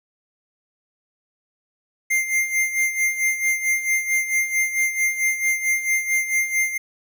square tone with tremolo, 2101 Hz, C7, 7 cents sharp, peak -17 dBFS, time 2.1-6.78 s, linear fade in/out 10 ms, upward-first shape sine, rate 4.5 Hz, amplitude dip 70%, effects none

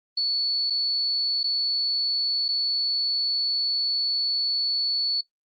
sine tone with dropouts, 4435 Hz, C#8, in tune, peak -21 dBFS, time 0.17-5.21 s, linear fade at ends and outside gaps 5 ms, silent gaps 0.7-0.704 / 1.432-1.44 / 2.483-2.487 s, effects noise-tail reverb RT60 0.1 s tail -18 dB re dry + Opus 32 kbps

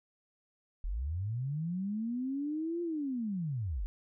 sine linear two-way sweep, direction up then down, 36.71 to 349.2 to 36.71 Hz, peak -32 dBFS, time 0.84-3.86 s, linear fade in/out 0 ms, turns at 2.82 s, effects none

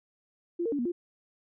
sine tone with pitch steps, 344.8 / 459.4 / 287.2 / 240.3 / 349.6 Hz, F4 / A#4 / D4 / B3 / F4, -22 / -25 / -39 / -47 / +2 cents, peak -27 dBFS, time 0.59-0.92 s, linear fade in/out 10 ms, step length 66 ms, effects none

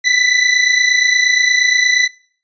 sawtooth tone pair together, 1975.5 / 2004 Hz, B6 / B6, 0 / +25 cents, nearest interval unison, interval 25 cents, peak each -10 dBFS, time 0.04-2.08 s, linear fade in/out 20 ms, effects noise-tail reverb RT60 0.5 s tail -24 dB re dry + resampled to 16000 Hz

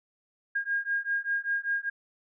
sine beating tone pair, 1620 / 1625.1 Hz, G#6 / G#6, -43 / -38 cents, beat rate 5.1 Hz, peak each -30 / -30 dBFS, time 0.55-1.9 s, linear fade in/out 10 ms, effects none

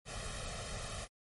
pink noise with comb filter, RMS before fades -42 dBFS, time 0.05-1.08 s, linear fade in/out 50 ms, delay 1.6 ms, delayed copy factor +0.85, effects MP3 48 kbps

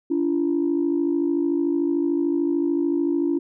sine tone pair together, 287.1 / 340.6 Hz, D4 / F4, -39 / -43 cents, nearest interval minor third, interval 296 cents, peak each -21 / -21 dBFS, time 0.1-3.39 s, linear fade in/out 10 ms, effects tanh soft clip ceiling -13 dBFS

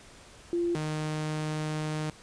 sine / sawtooth tone pair in turn, 344.7 / 154.08 Hz, F4 / D#3, -23 / -17 cents, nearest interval octave + major second, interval 1394 cents, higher first, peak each -25 / -26 dBFS, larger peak first, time 0.53-0.75 / 0.75-2.1 s, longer second, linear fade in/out 0 ms, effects pink hiss -52 dBFS RMS until 2.22 s + resampled to 22050 Hz

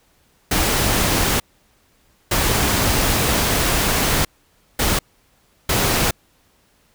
pink noise bursts at uneven times, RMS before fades -18 dBFS, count 4, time 0.51-1.4 / 2.31-4.25 / 4.79-4.99 / 5.69-6.11 s, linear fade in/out 5 ms, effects pink hiss -59 dBFS RMS until 6.94 s

